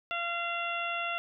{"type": "harmonic tone", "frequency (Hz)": 687, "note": "F5", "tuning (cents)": -29, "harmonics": [1, 2, 3, 4, 5], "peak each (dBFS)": [-37, -35, -40, -35, -43], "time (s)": [0.11, 1.18], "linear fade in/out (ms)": 0, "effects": []}